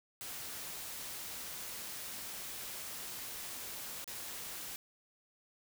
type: noise with dropouts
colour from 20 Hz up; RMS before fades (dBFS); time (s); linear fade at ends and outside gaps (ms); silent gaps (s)
white; -44; 0.21-4.76; 0; 4.043-4.077
effects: none